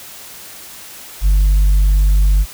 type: tone with tanh clipping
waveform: sine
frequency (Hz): 49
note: G1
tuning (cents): 0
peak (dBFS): -9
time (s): 1.21-2.46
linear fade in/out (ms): 50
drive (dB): 2
effects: white hiss -35 dBFS RMS until 2.53 s